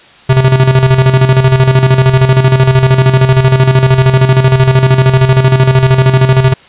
square tone with tremolo, 130.81 Hz, C3, in tune, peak -3 dBFS, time 0.29-6.54 s, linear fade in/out 10 ms, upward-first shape square, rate 13 Hz, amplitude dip 60%, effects white hiss -39 dBFS RMS until 6.68 s + resampled to 8000 Hz

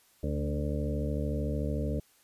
harmonic tone with a mistuned harmonic, 73.42 Hz, D2, in tune, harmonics 1 / 2 / 3 / 4 / 6 / 7 / 8, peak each -32 / -35 / -37 / -38 / -40 / -40 / -41 dBFS, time 0.23-2 s, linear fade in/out 5 ms, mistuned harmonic 2, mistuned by -25 cents, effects white hiss -64 dBFS RMS until 2.23 s + resampled to 32000 Hz

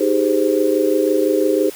sine chord, Ab major seventh, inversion second, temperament just, 311.5 / 389.3 / 415.3 / 519.1 Hz, Eb4 / G4 / Ab4 / C5, +2 / -12 / 0 / -14 cents, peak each -19 dBFS, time 0-1.7 s, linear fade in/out 10 ms, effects white hiss -37 dBFS RMS until 1.75 s

